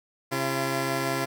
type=tone pair together; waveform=10% pulse; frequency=134.77 / 340 Hz; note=C#3 / F4; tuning=-48 / -46 cents; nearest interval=octave + major third; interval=1602 cents; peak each=-20 dBFS; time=0.31-1.26 s; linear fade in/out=20 ms; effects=none